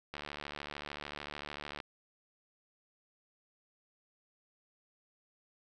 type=click train; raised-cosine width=0.3 ms; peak=-25 dBFS; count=123; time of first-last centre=0.14-1.802 s; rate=73.4 Hz; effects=none